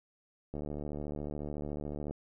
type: click train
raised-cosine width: 2 ms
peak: -26 dBFS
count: 117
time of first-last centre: 0.54-2.11 s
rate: 73.9 Hz
effects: none